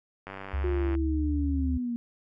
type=click train; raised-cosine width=0.5 ms; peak=-24 dBFS; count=67; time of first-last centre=0.27-0.951 s; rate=96.9 Hz
type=tone with pitch glide; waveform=sine; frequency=70 to 74.59 Hz; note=C#2 to D2; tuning=+18 to +27 cents; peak=-26 dBFS; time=0.53-1.78 s; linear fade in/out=10 ms; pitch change=+109 cents; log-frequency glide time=0.68-1.34 s
type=linear sweep; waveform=sine; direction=down; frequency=362.3 to 233.1 Hz; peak=-28 dBFS; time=0.64-1.96 s; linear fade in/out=0 ms
effects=none